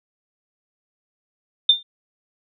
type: tone with exponential decay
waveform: sine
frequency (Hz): 3596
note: A7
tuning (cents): +37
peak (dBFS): -7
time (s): 1.69-1.83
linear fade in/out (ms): 5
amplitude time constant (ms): 30
effects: none